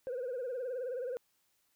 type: tone with vibrato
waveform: sine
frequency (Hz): 502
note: B4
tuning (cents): +28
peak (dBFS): -33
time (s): 0.07-1.17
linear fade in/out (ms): 0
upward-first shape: sine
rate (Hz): 19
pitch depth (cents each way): 99
effects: tanh soft clip ceiling -33 dBFS + white hiss -75 dBFS RMS until 1.75 s